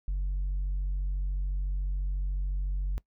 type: tone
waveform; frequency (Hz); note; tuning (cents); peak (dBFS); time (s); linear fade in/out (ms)
sine; 47; F#1; +28; -25; 0.08-2.98; 0
effects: noise-tail reverb RT60 0.1 s tail -23 dB re dry + tanh soft clip ceiling -26 dBFS